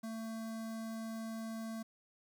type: tone with notch filter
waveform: square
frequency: 223.9 Hz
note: A3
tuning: 30 cents sharp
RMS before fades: -42 dBFS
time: 0.03-1.83 s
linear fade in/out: 10 ms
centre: 2700 Hz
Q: 1.3
effects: 11-bit